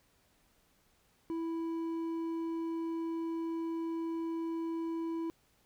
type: tone with hard clipping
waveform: sine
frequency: 329.6 Hz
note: E4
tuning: in tune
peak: -35 dBFS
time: 1.3-5.3 s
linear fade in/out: 0 ms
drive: 5 dB
effects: pink hiss -70 dBFS RMS until 5.65 s